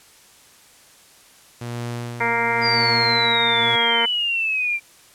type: tone with tremolo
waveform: sawtooth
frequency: 119.5 Hz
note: A#2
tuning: 43 cents sharp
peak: -22 dBFS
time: 1.61-3.76 s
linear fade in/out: 5 ms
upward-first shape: sine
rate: 0.96 Hz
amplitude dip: 70%
type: harmonic tone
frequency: 233.1 Hz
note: A#3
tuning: in tune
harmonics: 1 / 2 / 3 / 4 / 5 / 6 / 7 / 8 / 9 / 10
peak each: -33 / -27 / -31 / -23 / -35 / -28 / -31 / -29 / -23 / -30 dBFS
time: 2.2-4.06 s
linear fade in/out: 10 ms
type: exponential sweep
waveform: sine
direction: down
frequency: 4861 to 2349 Hz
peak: -19 dBFS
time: 2.61-4.8 s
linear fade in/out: 50 ms
effects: white hiss -50 dBFS RMS until 5.14 s + low-pass 11000 Hz 12 dB/octave